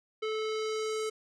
square tone with low-pass filter sweep, 435.2 Hz, A4, 19 cents flat, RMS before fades -33 dBFS, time 0.22-1.1 s, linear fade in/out 10 ms, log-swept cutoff 3300 to 8500 Hz, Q 1.5, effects none

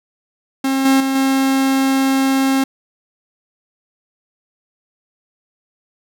45% pulse tone with level steps, 268.3 Hz, C4, 44 cents sharp, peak -15 / -10 / -16 / -13 dBFS, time 0.64-2.64 s, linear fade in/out 5 ms, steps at 0.85 / 1 / 1.15 s, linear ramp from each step 5 ms, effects none

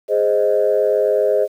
sine chord, Ab major, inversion none, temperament equal, 415.3 / 523.3 / 622.3 Hz, Ab4 / C5 / Eb5, 0 / 0 / 0 cents, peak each -17 dBFS, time 0.08-1.48 s, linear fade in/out 50 ms, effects tanh soft clip ceiling -5 dBFS + 8-bit

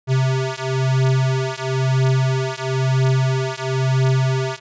square beating tone pair, 130.81 / 131.81 Hz, C3 / C3, 0 / +13 cents, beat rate 1 Hz, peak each -20 dBFS, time 0.07-4.6 s, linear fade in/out 50 ms, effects resampled to 16000 Hz

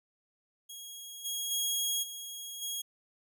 15% pulse tone with level steps, 3296 Hz, G#7, 14 cents flat, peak -36 / -26 / -22 / -33 / -27 dBFS, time 0.69-2.82 s, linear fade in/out 10 ms, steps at 1.24 / 1.5 / 2.02 / 2.61 s, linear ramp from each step 20 ms, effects none

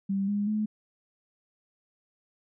sine tone with pitch steps, 196 / 204.6 / 213.5 Hz, G3 / G#3 / G#3, 0 / -26 / +48 cents, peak -25 dBFS, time 0.09-0.66 s, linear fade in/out 10 ms, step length 190 ms, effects none

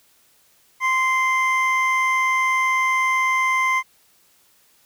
triangle tone pair together, 1042 / 2084 Hz, C6 / C7, -7 / -7 cents, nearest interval octave, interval 1200 cents, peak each -18 dBFS, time 0.8-3.83 s, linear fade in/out 50 ms, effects white hiss -58 dBFS RMS until 4.85 s

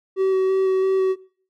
triangle tone with vibrato, 380.2 Hz, F#4, 47 cents sharp, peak -14 dBFS, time 0.16-1.16 s, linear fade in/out 50 ms, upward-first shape square, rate 3 Hz, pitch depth 9 cents each way, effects noise-tail reverb RT60 0.5 s tail -21 dB re dry

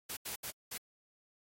white noise bursts at uneven times, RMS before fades -41 dBFS, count 4, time 0.09-0.17 / 0.25-0.36 / 0.43-0.51 / 0.71-0.78 s, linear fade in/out 10 ms, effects AAC 48 kbps

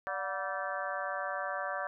harmonic tone with a mistuned harmonic, 193.6 Hz, G3, 21 cents flat, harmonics 3 / 4 / 5 / 6 / 7 / 8 / 9, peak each -39 / -40 / -44 / -39 / -45 / -40 / -43 dBFS, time 0.07-1.87 s, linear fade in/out 0 ms, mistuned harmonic 4, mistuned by -93 cents, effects none

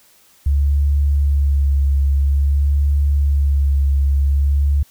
sine tone with vibrato, 70.4 Hz, C#2, 27 cents sharp, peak -12 dBFS, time 0.46-4.83 s, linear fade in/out 5 ms, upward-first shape sine, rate 0.5 Hz, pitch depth 25 cents each way, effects white hiss -52 dBFS RMS until 4.9 s

